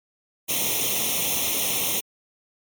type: noise with comb filter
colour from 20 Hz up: white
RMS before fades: -24 dBFS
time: 0.48-2.01 s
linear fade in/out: 20 ms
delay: 0.32 ms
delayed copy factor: +0.9
effects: high-pass 100 Hz 12 dB/octave + MP3 96 kbps